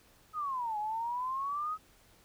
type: exponential two-way sweep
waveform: sine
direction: down then up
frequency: 1282 to 830.6 to 1282 Hz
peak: -32 dBFS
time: 0.33-1.78 s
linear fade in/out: 50 ms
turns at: 0.78 s
effects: pink hiss -63 dBFS RMS until 2.24 s